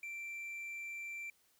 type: tone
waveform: triangle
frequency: 2349 Hz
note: D7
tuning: in tune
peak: -40 dBFS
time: 0.03-1.3 s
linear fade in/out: 2 ms
effects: white hiss -72 dBFS RMS until 1.59 s